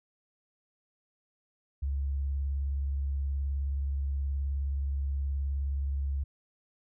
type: tone with vibrato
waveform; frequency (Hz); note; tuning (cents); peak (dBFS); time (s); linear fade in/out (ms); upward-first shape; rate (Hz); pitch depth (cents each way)
sine; 69.3; C#2; 0; -28; 1.82-6.24; 10; sine; 19; 44
effects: none